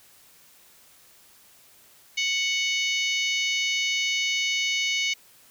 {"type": "harmonic tone with a mistuned harmonic", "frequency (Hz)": 740, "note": "F#5", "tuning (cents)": 0, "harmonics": [3, 4, 5, 6, 7, 8, 9], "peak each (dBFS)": [-26, -28, -33, -35, -39, -34, -40], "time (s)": [2.17, 5.14], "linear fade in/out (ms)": 10, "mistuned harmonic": 8, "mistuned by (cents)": 50, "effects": ["white hiss -55 dBFS RMS until 5.5 s"]}